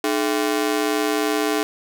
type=ring-modulated tone; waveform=sawtooth; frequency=364.3 Hz; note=F#4; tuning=27 cents flat; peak=-12 dBFS; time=0.04-1.63 s; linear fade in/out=0 ms; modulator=61.6 Hz; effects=none

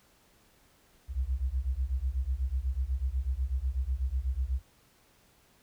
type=beating tone pair; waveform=sine; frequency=60.8 / 68.9 Hz; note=B1 / C#2; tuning=-26 / -10 cents; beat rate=8.1 Hz; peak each=-31 dBFS; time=1.08-4.62 s; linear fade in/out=50 ms; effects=pink hiss -64 dBFS RMS until 5.62 s

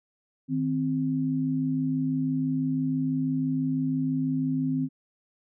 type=tone pair together; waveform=sine; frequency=155.55 / 261.6 Hz; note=D#3 / C4; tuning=0 / 0 cents; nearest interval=major sixth; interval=900 cents; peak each=-29 / -25 dBFS; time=0.48-4.89 s; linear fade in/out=50 ms; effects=none

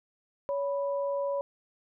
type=tone pair together; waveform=sine; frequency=562 / 985.4 Hz; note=C#5 / B5; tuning=+24 / -4 cents; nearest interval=minor seventh; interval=972 cents; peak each=-28 / -37 dBFS; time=0.49-1.41 s; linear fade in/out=0 ms; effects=none

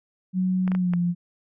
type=tone with pitch glide; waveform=sine; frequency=185 to 174.62 Hz; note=F#3 to F3; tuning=0 to 0 cents; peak=-20 dBFS; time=0.33-1.15 s; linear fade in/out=50 ms; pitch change=-100 cents; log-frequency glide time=0.75-0.96 s
type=clicks; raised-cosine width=0.5 ms; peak=-19 dBFS; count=4; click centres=0.678 / 0.718 / 0.75 / 0.936 s
effects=none

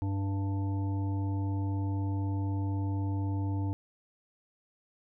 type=harmonic tone; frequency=98 Hz; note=G2; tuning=in tune; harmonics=1 / 3 / 5 / 7 / 9; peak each=-29 / -36 / -50 / -51 / -45 dBFS; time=0.02-3.73 s; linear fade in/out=0 ms; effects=none

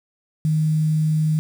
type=tone with quantisation; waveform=sine; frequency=155.56 Hz; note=D#3; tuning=in tune; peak=-16 dBFS; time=0.45-1.39 s; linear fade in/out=0 ms; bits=7; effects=none

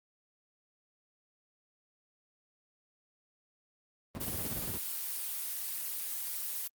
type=noise with tremolo; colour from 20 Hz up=brown; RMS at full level=-33 dBFS; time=4.15-4.78 s; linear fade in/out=0 ms; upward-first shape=sine; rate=17 Hz; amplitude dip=60%
type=noise; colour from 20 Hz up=blue; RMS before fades=-37 dBFS; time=4.2-6.68 s; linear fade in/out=10 ms
effects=high-pass 100 Hz 12 dB/octave + Opus 32 kbps

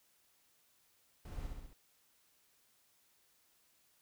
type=noise with echo; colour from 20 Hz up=brown; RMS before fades=-45 dBFS; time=1.25-1.47 s; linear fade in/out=5 ms; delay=66 ms; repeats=4; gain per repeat=-3 dB; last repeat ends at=1.734 s; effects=white hiss -72 dBFS RMS until 4.01 s

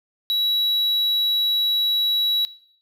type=tone; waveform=triangle; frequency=3900 Hz; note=B7; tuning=23 cents flat; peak=-17 dBFS; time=0.3-2.45 s; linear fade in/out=0 ms; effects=noise-tail reverb RT60 0.6 s tail -18 dB re dry

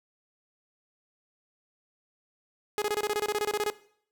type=tone bursts; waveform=sawtooth; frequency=418.4 Hz; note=G#4; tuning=13 cents sharp; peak=-22 dBFS; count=15; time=2.78-3.701 s; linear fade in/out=0 ms; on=39 ms; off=24 ms; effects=noise-tail reverb RT60 0.6 s tail -18 dB re dry

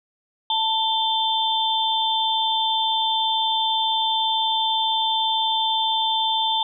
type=tone cluster; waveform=sine; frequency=889 / 3145 / 3539 Hz; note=A5 / G7 / A7; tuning=+18 / +5 / +9 cents; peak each=-22 / -26 / -23 dBFS; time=0.5-6.63 s; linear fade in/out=2 ms; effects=none

